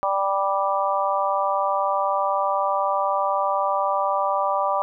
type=harmonic tone; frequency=196 Hz; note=G3; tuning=in tune; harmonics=3 / 4 / 5 / 6; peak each=-25 / -25 / -25 / -25 dBFS; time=0.03-4.82 s; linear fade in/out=0 ms; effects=none